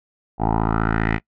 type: tone with low-pass filter sweep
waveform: 10% pulse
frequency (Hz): 55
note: A1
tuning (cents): 0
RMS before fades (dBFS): -20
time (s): 0.38-1.2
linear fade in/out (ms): 50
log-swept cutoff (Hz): 770 to 2200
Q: 4
effects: noise-tail reverb RT60 0.1 s tail -24 dB re dry